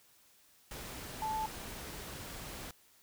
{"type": "tone in noise", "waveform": "sine", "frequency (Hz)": 873, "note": "A5", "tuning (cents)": -14, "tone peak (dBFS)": -33, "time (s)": [1.22, 1.46], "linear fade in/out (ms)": 2, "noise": "pink", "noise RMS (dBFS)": -45, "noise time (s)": [0.71, 2.71], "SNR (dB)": 9, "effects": ["white hiss -65 dBFS RMS until 3.02 s"]}